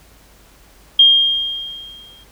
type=tone with exponential decay; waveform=sine; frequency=3219 Hz; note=G7; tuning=45 cents sharp; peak=-4 dBFS; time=0.99-2.24 s; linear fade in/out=5 ms; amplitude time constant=270 ms; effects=added 50 Hz sine -49 dBFS peak until 2.31 s + pink hiss -49 dBFS RMS until 2.31 s